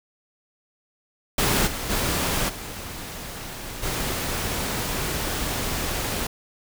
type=noise with level steps; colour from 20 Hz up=pink; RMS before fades=-21 / -30 / -24 / -35 / -27 dBFS; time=1.38-6.27 s; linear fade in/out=5 ms; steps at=1.66 / 1.89 / 2.48 / 3.82 s; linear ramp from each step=20 ms; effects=none